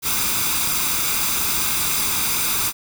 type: noise with comb filter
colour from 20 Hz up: white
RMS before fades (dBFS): -21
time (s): 0.02-2.73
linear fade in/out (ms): 50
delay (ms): 0.82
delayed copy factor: +0.6
effects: none